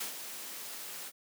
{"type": "noise with ADSR envelope", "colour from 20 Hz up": "white", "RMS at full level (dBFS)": -36, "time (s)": [0, 1.12], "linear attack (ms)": 8, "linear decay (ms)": 110, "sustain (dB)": -7, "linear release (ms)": 46, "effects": ["high-pass 200 Hz 12 dB/octave"]}